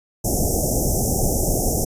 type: band-stop noise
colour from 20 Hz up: pink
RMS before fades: -20 dBFS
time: 0.24-1.85 s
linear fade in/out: 10 ms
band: 790 to 5500 Hz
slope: 96 dB/octave
effects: resampled to 32000 Hz